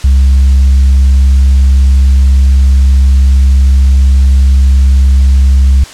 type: tone with tanh clipping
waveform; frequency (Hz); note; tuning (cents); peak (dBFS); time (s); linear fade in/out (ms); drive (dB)
sine; 67; C2; +42; -3; 0.04-5.84; 5; 1
effects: white hiss -29 dBFS RMS until 5.93 s + low-pass 7000 Hz 12 dB/octave